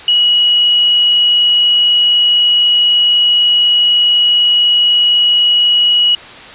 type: tone with frequency modulation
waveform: sine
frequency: 2914 Hz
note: F#7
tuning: 27 cents flat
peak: -7 dBFS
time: 0.08-6.15 s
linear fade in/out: 2 ms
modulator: 24 Hz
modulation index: 0.29
effects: white hiss -32 dBFS RMS until 6.54 s + resampled to 8000 Hz